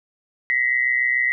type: tone pair together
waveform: sine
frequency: 1908.1 / 2035 Hz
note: A#6 / C7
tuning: +40 / -49 cents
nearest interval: minor second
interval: 111 cents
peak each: -20 dBFS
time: 0.5-1.32 s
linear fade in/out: 0 ms
effects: none